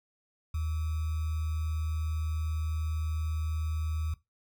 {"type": "tone with sample-and-hold", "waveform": "sine", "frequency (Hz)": 78.7, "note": "D#2", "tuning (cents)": 20, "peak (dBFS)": -29, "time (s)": [0.54, 4.14], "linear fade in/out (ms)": 5, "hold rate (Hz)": 1225, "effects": ["noise-tail reverb RT60 0.2 s tail -18 dB re dry"]}